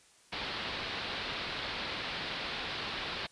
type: low-pass noise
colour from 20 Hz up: white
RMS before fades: -38 dBFS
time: 0.32-3.27 s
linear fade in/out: 10 ms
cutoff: 4400 Hz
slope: 48 dB/octave
effects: white hiss -62 dBFS RMS until 3.31 s + resampled to 22050 Hz